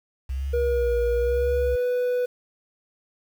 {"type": "tone with vibrato", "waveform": "sine", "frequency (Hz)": 63.7, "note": "C2", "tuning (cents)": -46, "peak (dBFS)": -25, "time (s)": [0.29, 1.76], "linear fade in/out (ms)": 10, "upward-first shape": "sine", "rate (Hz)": 1, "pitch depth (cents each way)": 150}
{"type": "tone with pitch glide", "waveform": "triangle", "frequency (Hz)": [478.4, 494.7], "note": ["A#4", "B4"], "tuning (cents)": [45, 3], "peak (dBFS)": -19, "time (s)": [0.53, 2.26], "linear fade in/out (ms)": 10, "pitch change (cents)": 58, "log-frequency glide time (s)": [1.21, 1.85]}
{"effects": ["8-bit"]}